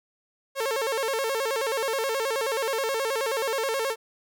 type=tone with vibrato; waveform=sawtooth; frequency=493.9 Hz; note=B4; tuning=in tune; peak=-21 dBFS; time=0.55-3.96 s; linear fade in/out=50 ms; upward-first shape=square; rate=9.4 Hz; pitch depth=170 cents each way; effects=none